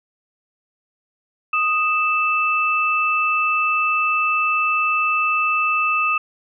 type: tone pair together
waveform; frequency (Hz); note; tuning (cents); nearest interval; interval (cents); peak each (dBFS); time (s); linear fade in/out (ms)
sine; 1244.5 / 2640; D#6 / E7; 0 / +2; octave + minor second; 1302; -19; 1.53-6.18; 5
effects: none